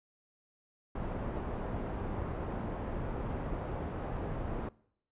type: low-pass noise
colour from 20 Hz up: pink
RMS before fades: -37 dBFS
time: 0.95-4.69 s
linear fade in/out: 5 ms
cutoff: 930 Hz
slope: 12 dB/octave
effects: noise-tail reverb RT60 0.7 s tail -23 dB re dry + resampled to 8000 Hz